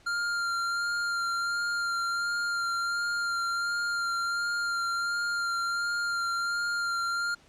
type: tone with vibrato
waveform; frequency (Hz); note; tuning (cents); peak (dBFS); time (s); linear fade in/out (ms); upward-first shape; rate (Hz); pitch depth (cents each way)
square; 1394; F6; -4; -28; 0.06-7.35; 10; sine; 1.4; 16
effects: pink hiss -59 dBFS RMS until 7.48 s + low-pass 7000 Hz 12 dB/octave